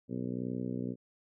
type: harmonic tone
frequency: 61.8 Hz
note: B1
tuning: 2 cents sharp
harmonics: 2 / 3 / 4 / 5 / 6 / 7 / 8 / 9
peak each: -41 / -39 / -37 / -44 / -45 / -45 / -49 / -53 dBFS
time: 0.08-0.96 s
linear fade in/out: 50 ms
effects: none